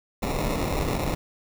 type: noise with sample-and-hold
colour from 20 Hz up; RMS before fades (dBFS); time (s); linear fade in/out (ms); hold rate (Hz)
pink; -26; 0.22-1.15; 10; 1575
effects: none